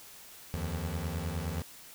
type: beating tone pair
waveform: 25% pulse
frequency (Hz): 77.78 / 87.38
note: D#2 / F2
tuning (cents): 0 / +1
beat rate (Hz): 9.6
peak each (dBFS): -32 / -32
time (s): 0.54-1.62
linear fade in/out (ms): 0
effects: white hiss -51 dBFS RMS until 1.94 s